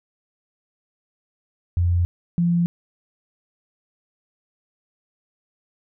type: tone pair in turn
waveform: sine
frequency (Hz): 87.31 / 172.17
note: F2 / F3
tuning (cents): 0 / -24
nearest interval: octave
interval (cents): 1176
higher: second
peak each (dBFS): -16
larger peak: neither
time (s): 1.77-2.05 / 2.38-2.66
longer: neither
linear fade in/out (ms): 0
effects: none